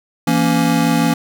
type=chord; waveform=square; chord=A# diminished; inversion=second; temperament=just; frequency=167.82 / 233.1 / 279.7 Hz; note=E3 / A#3 / C#4; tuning=+31 / 0 / +16 cents; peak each=-18 dBFS; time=0.27-1.14 s; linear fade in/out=5 ms; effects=none